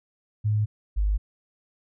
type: tone pair in turn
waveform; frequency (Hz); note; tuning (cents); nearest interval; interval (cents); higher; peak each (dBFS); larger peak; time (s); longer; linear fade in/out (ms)
sine; 106.2 / 50.89; G#2 / G#1; +39 / -34; octave + minor second; 1273; first; -20; neither; 0.44-0.66 / 0.96-1.18; neither; 20
effects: none